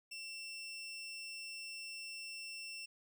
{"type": "tone", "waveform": "20% pulse", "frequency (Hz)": 2700, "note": "E7", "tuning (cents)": 41, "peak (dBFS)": -40, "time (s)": [0.11, 2.86], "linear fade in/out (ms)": 10, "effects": []}